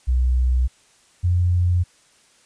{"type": "tone pair in turn", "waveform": "sine", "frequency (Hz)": [62.7, 88.67], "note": ["B1", "F2"], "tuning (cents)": [27, 27], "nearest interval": "tritone", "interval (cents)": 600, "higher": "second", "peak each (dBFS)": -15, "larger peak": "neither", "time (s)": [[0.07, 0.68], [1.23, 1.84]], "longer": "neither", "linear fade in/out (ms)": 20, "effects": ["white hiss -56 dBFS RMS until 2.45 s", "resampled to 22050 Hz"]}